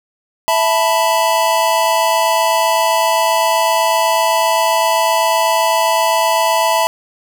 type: chord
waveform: square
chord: E suspended fourth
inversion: none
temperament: equal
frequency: 659.3 / 880 / 987.8 Hz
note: E5 / A5 / B5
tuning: 0 / 0 / 0 cents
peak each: -17 dBFS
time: 0.48-6.87 s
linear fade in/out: 0 ms
effects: none